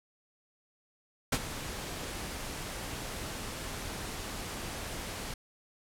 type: noise with ADSR envelope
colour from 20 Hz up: pink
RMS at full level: -26 dBFS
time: 1.32-5.34 s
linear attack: 8 ms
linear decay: 52 ms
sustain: -13 dB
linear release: 4 ms
effects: low-pass 12000 Hz 12 dB/octave